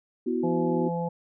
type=chord; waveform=sine; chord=B suspended fourth; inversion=none; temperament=just; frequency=246.9 / 329.3 / 370.4 Hz; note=B3 / E4 / F#4; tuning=0 / -2 / +2 cents; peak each=-28 / -30 / -28 dBFS; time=0.26-0.89 s; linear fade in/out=10 ms
type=harmonic tone; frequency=170.2 Hz; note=F3; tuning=44 cents flat; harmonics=1 / 3 / 4 / 5; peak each=-29 / -31 / -42 / -33 dBFS; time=0.43-1.09 s; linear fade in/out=10 ms
effects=none